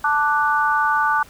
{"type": "chord", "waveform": "sine", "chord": "D major", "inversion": "second", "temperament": "equal", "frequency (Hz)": [880, 1174.7, 1480], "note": ["A5", "D6", "F#6"], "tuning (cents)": [0, 0, 0], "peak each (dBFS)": -20, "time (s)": [0.04, 1.23], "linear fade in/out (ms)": 5, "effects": ["pink hiss -47 dBFS RMS until 1.29 s"]}